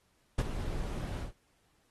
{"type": "noise with ADSR envelope", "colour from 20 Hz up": "brown", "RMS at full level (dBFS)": -24, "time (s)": [0.38, 1.33], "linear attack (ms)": 10, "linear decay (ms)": 34, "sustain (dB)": -12, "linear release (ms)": 130, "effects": ["pink hiss -72 dBFS RMS until 1.9 s", "AAC 32 kbps"]}